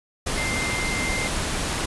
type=tone in noise; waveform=sine; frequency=2093 Hz; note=C7; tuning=in tune; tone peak=-27 dBFS; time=0.37-1.28 s; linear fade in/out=10 ms; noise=pink; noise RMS=-26 dBFS; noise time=0.26-1.86 s; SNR=-4 dB; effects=resampled to 24000 Hz